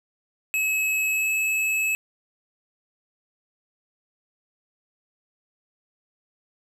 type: tone with pitch glide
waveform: square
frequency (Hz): 2576 to 2591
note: E7 to E7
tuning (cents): -41 to -30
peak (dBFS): -22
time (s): 0.54-1.95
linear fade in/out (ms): 0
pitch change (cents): +11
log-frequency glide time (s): 1.1-1.28
effects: none